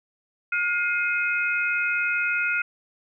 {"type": "tone cluster", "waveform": "sine", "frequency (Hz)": [1425, 2122, 2515], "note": ["F6", "C7", "D#7"], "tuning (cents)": [34, 24, 18], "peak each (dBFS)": [-24, -30, -26], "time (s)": [0.52, 2.62], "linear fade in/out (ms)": 5, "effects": []}